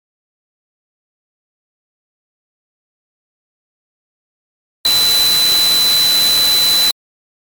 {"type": "tone in noise", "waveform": "sine", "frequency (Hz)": 4005, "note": "B7", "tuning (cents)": 23, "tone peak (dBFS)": -10, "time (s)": [4.85, 6.91], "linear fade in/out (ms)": 2, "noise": "white", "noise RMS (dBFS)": -18, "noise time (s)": [4.85, 6.91], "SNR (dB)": 5, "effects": ["MP3 96 kbps"]}